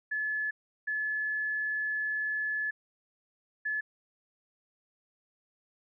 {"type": "tone bursts at uneven times", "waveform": "sine", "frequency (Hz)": 1719, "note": "A6", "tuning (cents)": -41, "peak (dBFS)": -29, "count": 3, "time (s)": [[0.11, 0.51], [0.87, 2.71], [3.65, 3.81]], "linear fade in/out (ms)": 10, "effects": []}